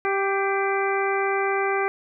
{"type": "harmonic tone with a mistuned harmonic", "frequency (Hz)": 392, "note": "G4", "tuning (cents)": 0, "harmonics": [1, 2, 3, 4, 5, 6], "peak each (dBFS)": [-24, -27, -29, -30, -31, -32], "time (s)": [0.05, 1.88], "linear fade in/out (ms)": 0, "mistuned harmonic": 5, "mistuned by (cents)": 49, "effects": []}